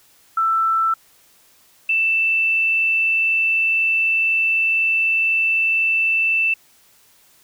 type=tone pair in turn; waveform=sine; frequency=1329 / 2658 Hz; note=E6 / E7; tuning=+14 / +14 cents; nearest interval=octave; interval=1200 cents; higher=second; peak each=-15 dBFS; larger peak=neither; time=0.37-0.94 / 1.89-6.54 s; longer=second; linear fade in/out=5 ms; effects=white hiss -54 dBFS RMS until 7.43 s